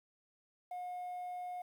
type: tone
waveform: sine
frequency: 720 Hz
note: F#5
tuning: 47 cents flat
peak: -37 dBFS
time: 0.71-1.62 s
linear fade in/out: 5 ms
effects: tanh soft clip ceiling -39 dBFS + 11-bit